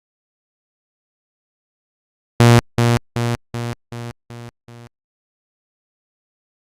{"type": "tone with echo", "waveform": "sawtooth", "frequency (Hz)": 118.6, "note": "A#2", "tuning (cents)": 30, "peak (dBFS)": -3, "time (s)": [2.4, 2.59], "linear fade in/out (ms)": 0, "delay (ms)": 380, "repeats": 6, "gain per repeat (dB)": -5, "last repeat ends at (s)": 4.87, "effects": ["low-pass 11000 Hz 12 dB/octave", "Opus 48 kbps"]}